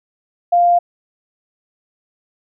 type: tone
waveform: sine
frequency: 698.5 Hz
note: F5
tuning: in tune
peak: -9 dBFS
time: 0.52-0.79 s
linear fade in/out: 10 ms
effects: none